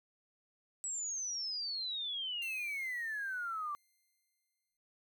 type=exponential sweep; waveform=sine; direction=down; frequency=7902 to 1152 Hz; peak=-36 dBFS; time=0.84-3.75 s; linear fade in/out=0 ms
type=tone with exponential decay; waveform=5% pulse; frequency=2093 Hz; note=C7; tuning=in tune; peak=-38 dBFS; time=2.42-4.77 s; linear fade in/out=1 ms; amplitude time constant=510 ms
effects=none